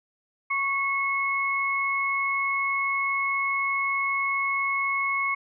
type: tone pair together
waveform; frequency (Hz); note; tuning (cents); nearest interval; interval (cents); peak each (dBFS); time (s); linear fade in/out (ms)
sine; 1108.7 / 2184; C#6 / C#7; 0 / -26; octave; 1174; -27 / -25; 0.5-5.35; 10
effects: none